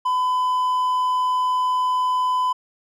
triangle tone, 1007 Hz, B5, 33 cents sharp, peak -16 dBFS, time 0.05-2.53 s, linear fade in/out 10 ms, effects none

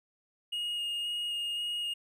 triangle tone with vibrato, 2860 Hz, F7, 41 cents sharp, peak -30 dBFS, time 0.52-1.94 s, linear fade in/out 10 ms, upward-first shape square, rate 1.9 Hz, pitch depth 8 cents each way, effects none

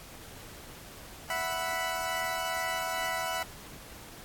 20% pulse chord, E suspended second, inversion none, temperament equal, 659.3 / 740 / 987.8 Hz, E5 / F#5 / B5, 0 / 0 / 0 cents, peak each -30 dBFS, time 1.3-3.43 s, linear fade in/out 2 ms, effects pink hiss -48 dBFS RMS until 4.24 s + AAC 64 kbps

